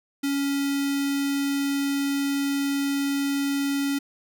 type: tone with notch filter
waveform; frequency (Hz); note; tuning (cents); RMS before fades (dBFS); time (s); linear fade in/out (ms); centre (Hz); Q
square; 279.5; C#4; +14; -25; 0.23-3.99; 10; 700; 0.63
effects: none